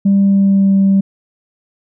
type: tone with pitch glide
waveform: sine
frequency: 197.7 to 194.98 Hz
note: G3 to G3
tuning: +15 to -9 cents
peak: -6 dBFS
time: 0.05-1.01 s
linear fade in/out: 10 ms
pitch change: -24 cents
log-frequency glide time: 0.2-0.76 s
effects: tanh soft clip ceiling -5 dBFS